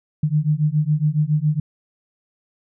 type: beating tone pair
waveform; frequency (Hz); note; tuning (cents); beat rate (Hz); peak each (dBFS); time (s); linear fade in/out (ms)
sine; 148 / 155.2; D3 / D#3; +14 / -4; 7.2; -19; 0.23-1.6; 5
effects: none